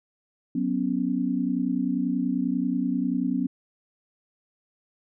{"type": "chord", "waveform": "sine", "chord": "F# suspended fourth", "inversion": "none", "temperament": "equal", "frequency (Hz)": [185, 246.9, 277.2], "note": ["F#3", "B3", "C#4"], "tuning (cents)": [0, 0, 0], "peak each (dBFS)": [-29, -26, -27], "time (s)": [0.55, 3.47], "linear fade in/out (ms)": 5, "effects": []}